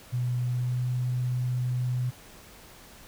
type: tone with pitch glide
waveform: sine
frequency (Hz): 123.47 to 125.05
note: B2 to B2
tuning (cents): 0 to +22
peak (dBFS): -25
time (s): 0.12-2.11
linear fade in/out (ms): 20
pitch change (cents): +22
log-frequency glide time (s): 0.44-0.9
effects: pink hiss -50 dBFS RMS until 3.07 s